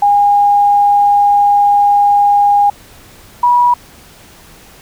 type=tone pair in turn; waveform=sine; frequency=815 / 971.3 Hz; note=G#5 / B5; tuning=-33 / -29 cents; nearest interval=minor third; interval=304 cents; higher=second; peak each=-6 dBFS; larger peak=neither; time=0.02-2.7 / 3.43-3.74 s; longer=first; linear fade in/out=5 ms; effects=pink hiss -40 dBFS RMS until 4.81 s